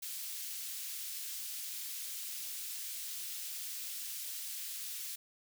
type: high-pass noise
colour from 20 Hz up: white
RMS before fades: -42 dBFS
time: 0.02-5.16 s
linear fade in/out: 10 ms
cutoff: 2900 Hz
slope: 12 dB/octave
effects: none